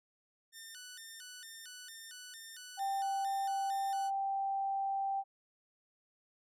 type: tone with vibrato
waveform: 10% pulse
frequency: 1639 Hz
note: G#6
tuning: 23 cents flat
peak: -39 dBFS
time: 0.52-4.11 s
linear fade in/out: 50 ms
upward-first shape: square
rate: 2.2 Hz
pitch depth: 170 cents each way
type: tone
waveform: sine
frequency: 784 Hz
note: G5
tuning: in tune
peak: -32 dBFS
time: 2.77-5.24 s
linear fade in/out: 50 ms
effects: none